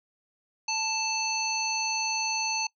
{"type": "harmonic tone", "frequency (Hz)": 880, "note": "A5", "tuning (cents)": 0, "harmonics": [1, 3, 5, 7], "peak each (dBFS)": [-32, -32, -32, -32], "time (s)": [0.68, 2.67], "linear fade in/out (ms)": 5, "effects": ["noise-tail reverb RT60 0.1 s tail -23 dB re dry"]}